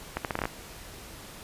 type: accelerating click train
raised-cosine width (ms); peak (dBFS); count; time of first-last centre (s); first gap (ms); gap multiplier
0.5; -13; 8; 0.17-0.455; 78; 0.77
effects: pink hiss -45 dBFS RMS until 1.43 s + resampled to 32000 Hz